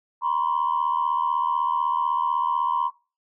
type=tone cluster; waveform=sine; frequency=957 / 1033 / 1117 Hz; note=A#5 / C6 / C#6; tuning=+45 / -22 / +13 cents; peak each=-22 / -24 / -29 dBFS; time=0.21-2.91 s; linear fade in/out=50 ms; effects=noise-tail reverb RT60 0.3 s tail -17 dB re dry + tanh soft clip ceiling -14 dBFS